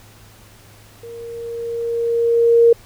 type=tone with level ramp; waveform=sine; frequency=466.2 Hz; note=A#4; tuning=in tune; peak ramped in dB=-32 to -6 dBFS; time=1.03-2.73 s; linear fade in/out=5 ms; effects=added 105 Hz sine -47 dBFS peak until 2.85 s + pink hiss -47 dBFS RMS until 2.85 s